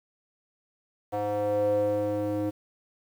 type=tone with band-pass filter sweep; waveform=square; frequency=103.83 Hz; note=G#2; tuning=in tune; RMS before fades=-27 dBFS; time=1.12-2.51 s; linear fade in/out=20 ms; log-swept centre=640 to 390 Hz; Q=6; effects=9-bit